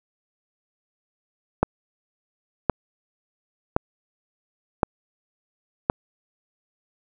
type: click train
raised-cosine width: 1 ms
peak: -3 dBFS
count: 5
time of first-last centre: 1.63-5.899 s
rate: 0.937 Hz
effects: none